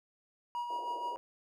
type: tone with tremolo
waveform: triangle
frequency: 959 Hz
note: A#5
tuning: 49 cents sharp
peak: -31 dBFS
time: 0.55-1.16 s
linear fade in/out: 0 ms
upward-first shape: sine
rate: 6.3 Hz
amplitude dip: 45%
type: band-pass noise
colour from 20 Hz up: white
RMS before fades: -48 dBFS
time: 0.7-1.17 s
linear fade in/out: 0 ms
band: 340 to 730 Hz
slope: 48 dB/octave
effects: none